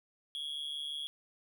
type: tone with amplitude modulation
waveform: triangle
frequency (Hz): 3322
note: G#7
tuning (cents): 0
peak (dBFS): -32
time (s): 0.35-1.07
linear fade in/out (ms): 0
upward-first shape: sine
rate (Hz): 146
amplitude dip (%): 75
effects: none